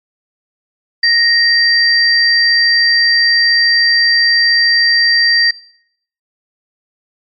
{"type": "tone pair together", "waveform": "sine", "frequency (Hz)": [1868, 4707], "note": ["A#6", "D8"], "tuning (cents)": [3, 3], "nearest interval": "octave + major third", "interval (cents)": 1600, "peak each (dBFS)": [-11, -10], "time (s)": [1.03, 5.51], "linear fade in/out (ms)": 5, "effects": ["noise-tail reverb RT60 0.7 s tail -23 dB re dry", "MP3 64 kbps"]}